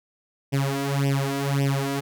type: tone with flanger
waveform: sawtooth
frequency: 138.59 Hz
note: C#3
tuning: in tune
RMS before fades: -24 dBFS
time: 0.52-2.01 s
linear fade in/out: 20 ms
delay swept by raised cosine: 0.36 to 3.06 ms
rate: 1.8 Hz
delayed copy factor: +1
effects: none